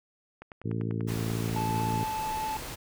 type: click train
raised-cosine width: 0.5 ms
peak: -28 dBFS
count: 11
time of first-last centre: 0.42-1.4 s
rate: 10.2 Hz
type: harmonic tone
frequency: 56.1 Hz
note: A1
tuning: 34 cents sharp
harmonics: 2 / 3 / 4 / 5 / 6 / 7 / 8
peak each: -31 / -35 / -37 / -39 / -41 / -42 / -43 dBFS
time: 0.64-2.05 s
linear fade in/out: 20 ms
type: noise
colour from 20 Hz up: pink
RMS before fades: -39 dBFS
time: 1.07-2.76 s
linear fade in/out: 20 ms
type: tone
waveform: triangle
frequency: 872 Hz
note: A5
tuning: 16 cents flat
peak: -28 dBFS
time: 1.56-2.57 s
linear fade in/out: 2 ms
effects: none